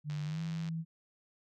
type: tone with pitch glide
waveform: sine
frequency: 149.7 to 163.25 Hz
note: D3 to E3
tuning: +33 to -17 cents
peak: -34 dBFS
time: 0.04-0.85 s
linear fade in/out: 50 ms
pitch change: +150 cents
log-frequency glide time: 0.23-0.41 s
type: click train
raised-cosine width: 0.2 ms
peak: -32 dBFS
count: 57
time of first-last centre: 0.1-0.688 s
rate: 95.3 Hz
effects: none